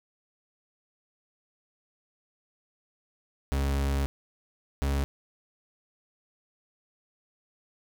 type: tone pair in turn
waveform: 40% pulse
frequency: 69.1 / 69.5 Hz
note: C#2 / C#2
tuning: -5 / +5 cents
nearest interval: unison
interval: 10 cents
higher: second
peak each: -24 dBFS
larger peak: neither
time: 3.52-4.06 / 4.82-5.04 s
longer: first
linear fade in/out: 0 ms
effects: none